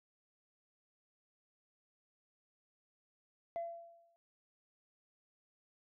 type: tone with exponential decay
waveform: sine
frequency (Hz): 678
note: E5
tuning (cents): +49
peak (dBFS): -33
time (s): 3.56-4.16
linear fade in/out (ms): 0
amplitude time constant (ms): 130
effects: tanh soft clip ceiling -34 dBFS